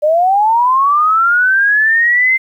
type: linear sweep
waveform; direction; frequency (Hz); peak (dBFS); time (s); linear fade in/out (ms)
sine; up; 585 to 2093; -8; 0.02-2.38; 20
effects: 8-bit